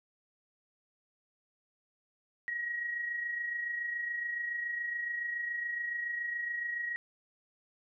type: tone with amplitude modulation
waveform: sine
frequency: 1900 Hz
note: A#6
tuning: 33 cents sharp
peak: -31 dBFS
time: 2.48-6.96 s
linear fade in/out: 0 ms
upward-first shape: sine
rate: 27.1 Hz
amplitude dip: 45%
effects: none